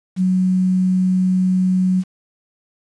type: tone with quantisation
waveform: sine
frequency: 185 Hz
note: F#3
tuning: in tune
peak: -13 dBFS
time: 0.16-2.04 s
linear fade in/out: 50 ms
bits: 7
effects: resampled to 22050 Hz